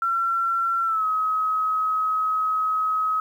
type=tone with pitch glide; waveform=sine; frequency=1357 to 1273.5 Hz; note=E6 to D#6; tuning=+50 to +40 cents; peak=-20 dBFS; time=0.02-3.2 s; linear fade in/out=2 ms; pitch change=-110 cents; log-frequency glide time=0.84-1.05 s; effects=9-bit